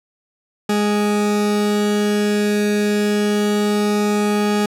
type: tone pair together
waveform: 40% pulse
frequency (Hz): 207.7 / 415.3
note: G#3 / G#4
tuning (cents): 0 / 0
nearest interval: octave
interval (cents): 1200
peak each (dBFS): -16 / -22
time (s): 0.69-4.66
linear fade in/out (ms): 5
effects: low-pass 12000 Hz 12 dB/octave